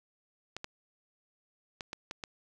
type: clicks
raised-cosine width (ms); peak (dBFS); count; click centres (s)
0.2; -21; 6; 0.566 / 0.644 / 1.808 / 1.931 / 2.111 / 2.238
effects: none